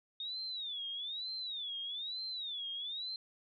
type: tone with vibrato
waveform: sine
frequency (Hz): 3654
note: A#7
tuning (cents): -35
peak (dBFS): -38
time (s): 0.2-3.16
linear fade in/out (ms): 2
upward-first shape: sine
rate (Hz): 1.1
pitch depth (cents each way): 210
effects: none